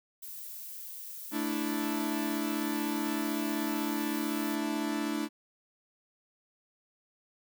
violet noise, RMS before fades -43 dBFS, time 0.22-4.56 s, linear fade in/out 10 ms
45% pulse chord, A suspended fourth, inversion none, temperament equal, 220 / 293.7 / 329.6 Hz, A3 / D4 / E4, 0 / 0 / 0 cents, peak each -36 / -33 / -36 dBFS, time 1.31-5.29 s, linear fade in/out 50 ms
effects none

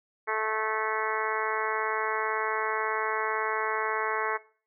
harmonic tone, 218.1 Hz, A3, 15 cents flat, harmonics 2 / 3 / 4 / 5 / 6 / 7 / 8 / 9 / 10, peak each -33 / -39 / -34 / -33 / -36 / -36 / -37 / -36 / -38 dBFS, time 0.27-4.38 s, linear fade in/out 20 ms, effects noise-tail reverb RT60 0.4 s tail -18 dB re dry

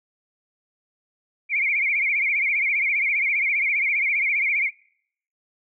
sine tone with vibrato, 2249 Hz, C#7, 24 cents sharp, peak -19 dBFS, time 1.49-4.71 s, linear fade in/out 50 ms, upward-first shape triangle, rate 15 Hz, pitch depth 150 cents each way, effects noise-tail reverb RT60 0.7 s tail -26 dB re dry

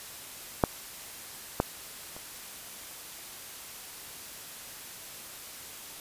clicks, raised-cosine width 1 ms, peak -6 / -9 / -29 dBFS, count 3, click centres 0.638 / 1.601 / 2.165 s, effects white hiss -44 dBFS RMS until 6 s + resampled to 32000 Hz

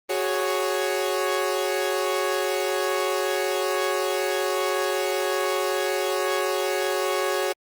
sawtooth chord, F# suspended second, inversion none, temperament equal, 370 / 415.3 / 554.4 Hz, F#4 / G#4 / C#5, 0 / 0 / 0 cents, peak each -23 / -24 / -23 dBFS, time 0.09-7.53 s, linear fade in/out 10 ms, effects Opus 24 kbps

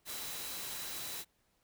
sine tone in noise, 3951 Hz, B7, in tune, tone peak -49 dBFS, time 0.05-1.25 s, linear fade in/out 50 ms, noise white, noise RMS -42 dBFS, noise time 0.05-1.25 s, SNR -10 dB, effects pink hiss -75 dBFS RMS until 1.63 s

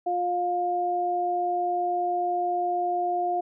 sine tone pair together, 354.1 / 708.2 Hz, F4 / F5, +24 / +24 cents, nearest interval octave, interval 1200 cents, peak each -30 / -24 dBFS, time 0.06-3.41 s, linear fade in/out 10 ms, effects none

